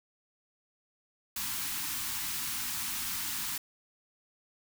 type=band-stop noise; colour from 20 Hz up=white; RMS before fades=-35 dBFS; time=1.36-3.58 s; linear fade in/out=5 ms; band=320 to 840 Hz; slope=48 dB/octave; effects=none